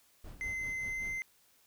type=noise with tremolo; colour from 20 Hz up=brown; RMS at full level=-45 dBFS; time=0.24-1.19 s; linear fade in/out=5 ms; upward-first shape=sine; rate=5.2 Hz; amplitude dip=70%
type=tone with pitch glide; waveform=triangle; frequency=2061 to 2075 Hz; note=C7 to C7; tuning=-27 to -15 cents; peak=-33 dBFS; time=0.41-1.22 s; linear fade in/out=0 ms; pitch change=+12 cents; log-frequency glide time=0.87-1.06 s
effects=white hiss -67 dBFS RMS until 1.66 s